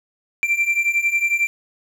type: beating tone pair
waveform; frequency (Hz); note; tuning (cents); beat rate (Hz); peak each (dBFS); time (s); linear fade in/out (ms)
triangle; 2349 / 2360; D7 / D7; 0 / +8; 11; -20 / -17; 0.43-1.47; 0
effects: none

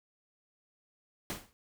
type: noise with exponential decay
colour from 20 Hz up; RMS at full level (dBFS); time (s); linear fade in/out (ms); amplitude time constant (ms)
pink; -34; 1.3-1.53; 0; 50
effects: none

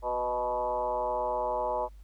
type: tone with frequency modulation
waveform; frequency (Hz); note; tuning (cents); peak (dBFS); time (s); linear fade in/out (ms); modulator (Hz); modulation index
sine; 740; F#5; 0; -27; 0.02-1.89; 50; 122; 2.3
effects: added 50 Hz sine -46 dBFS peak until 2.03 s + pink hiss -68 dBFS RMS until 2.03 s

